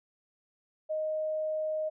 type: tone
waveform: sine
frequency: 622.3 Hz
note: D#5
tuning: in tune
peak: -29 dBFS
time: 0.89-1.9 s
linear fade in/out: 20 ms
effects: none